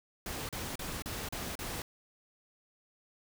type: noise bursts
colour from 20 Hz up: pink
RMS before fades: -39 dBFS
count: 6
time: 0.26-1.82 s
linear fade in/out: 2 ms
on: 230 ms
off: 36 ms
effects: none